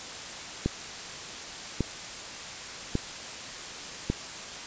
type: click train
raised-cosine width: 3 ms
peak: -12 dBFS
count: 4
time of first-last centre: 0.66-4.1 s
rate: 0.872 Hz
effects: white hiss -39 dBFS RMS until 4.66 s + resampled to 16000 Hz